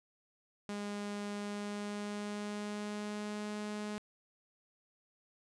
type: tone with pitch glide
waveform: sawtooth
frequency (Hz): 204.9 to 209.7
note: G#3 to G#3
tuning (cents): -23 to +17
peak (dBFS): -34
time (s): 0.69-3.98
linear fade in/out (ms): 0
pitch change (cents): +40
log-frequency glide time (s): 1.34-3.52
effects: resampled to 22050 Hz